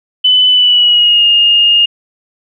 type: tone with pitch glide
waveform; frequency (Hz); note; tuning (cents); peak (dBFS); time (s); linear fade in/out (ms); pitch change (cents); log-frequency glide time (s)
sine; 3007 to 2838; F#7 to F7; +27 to +27; -5; 0.24-1.86; 10; -100; 0.49-1.26
effects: none